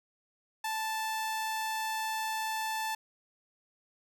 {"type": "tone", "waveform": "sawtooth", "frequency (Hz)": 879, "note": "A5", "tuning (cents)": -2, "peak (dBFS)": -28, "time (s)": [0.64, 2.95], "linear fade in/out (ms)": 5, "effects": []}